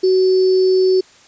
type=tone with sample-and-hold; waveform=sine; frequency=374.4 Hz; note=F#4; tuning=20 cents sharp; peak=-10 dBFS; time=0.03-1.01 s; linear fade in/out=10 ms; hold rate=4900 Hz; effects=white hiss -47 dBFS RMS until 1.27 s + resampled to 16000 Hz